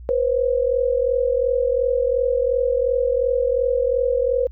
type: tone pair together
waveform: sine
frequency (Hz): 487.2 / 530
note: B4 / C5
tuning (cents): -24 / +22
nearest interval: minor second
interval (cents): 146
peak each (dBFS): -19 / -20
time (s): 0.09-4.47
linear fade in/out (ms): 0
effects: added 60 Hz sine -35 dBFS peak until 4.51 s